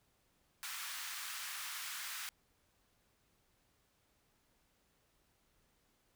pink high-pass noise, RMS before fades -44 dBFS, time 0.63-2.29 s, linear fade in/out 0 ms, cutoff 1200 Hz, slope 24 dB/octave, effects pink hiss -75 dBFS RMS until 6.15 s

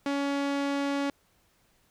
sawtooth tone with low-pass filter, 281 Hz, C#4, 24 cents sharp, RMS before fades -29 dBFS, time 0.06-1.1 s, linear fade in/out 2 ms, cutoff 5800 Hz, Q 0.54, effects pink hiss -67 dBFS RMS until 1.9 s

